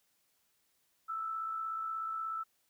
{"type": "tone with amplitude modulation", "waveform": "sine", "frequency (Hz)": 1318.5, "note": "E6", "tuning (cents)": 0, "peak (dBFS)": -33, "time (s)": [1.08, 2.44], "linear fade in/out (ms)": 20, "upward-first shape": "sine", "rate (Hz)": 56.6, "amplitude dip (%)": 40, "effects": ["white hiss -75 dBFS RMS until 2.69 s"]}